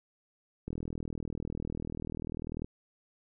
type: click train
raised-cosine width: 3 ms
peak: -24 dBFS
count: 80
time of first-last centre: 0.68-2.645 s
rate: 40.2 Hz
effects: none